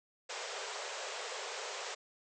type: band-pass noise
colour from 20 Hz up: pink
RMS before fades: -42 dBFS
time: 0.29-1.95 s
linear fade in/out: 10 ms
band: 400 to 7900 Hz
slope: 96 dB/octave
effects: none